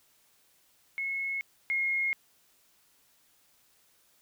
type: tone pair in turn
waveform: sine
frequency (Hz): 2181 / 2150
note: C#7 / C7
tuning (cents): -29 / +47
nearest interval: unison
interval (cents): 24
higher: first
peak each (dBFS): -30 / -26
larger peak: second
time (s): 0.98-1.41 / 1.7-2.13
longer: neither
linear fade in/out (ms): 0
effects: white hiss -66 dBFS RMS until 4.21 s